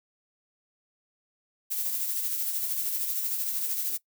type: noise with tremolo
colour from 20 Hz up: violet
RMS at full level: -28 dBFS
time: 1.7-3.98 s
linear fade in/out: 20 ms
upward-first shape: triangle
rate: 13 Hz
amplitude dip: 45%
effects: noise-tail reverb RT60 0.1 s tail -20 dB re dry